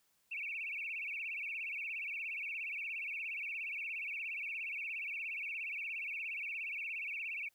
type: tone with vibrato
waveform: sine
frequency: 2465 Hz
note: D#7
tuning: 17 cents flat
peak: -38 dBFS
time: 0.31-7.49 s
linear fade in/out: 10 ms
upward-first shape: sine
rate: 17 Hz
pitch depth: 180 cents each way
effects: white hiss -75 dBFS RMS until 7.54 s